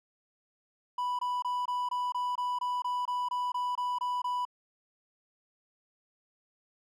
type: tone bursts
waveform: triangle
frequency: 988 Hz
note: B5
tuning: in tune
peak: -27 dBFS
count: 15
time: 0.98-4.452 s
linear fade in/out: 5 ms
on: 210 ms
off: 23 ms
effects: none